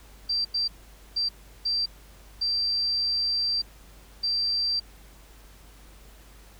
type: tone bursts at uneven times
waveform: sine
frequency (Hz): 4699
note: D8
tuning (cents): 0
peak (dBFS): -23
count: 6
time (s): 0.29-0.45 / 0.54-0.68 / 1.16-1.29 / 1.65-1.86 / 2.41-3.62 / 4.23-4.8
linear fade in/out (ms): 10
effects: added 50 Hz sine -49 dBFS peak until 6.59 s + pink hiss -54 dBFS RMS until 6.59 s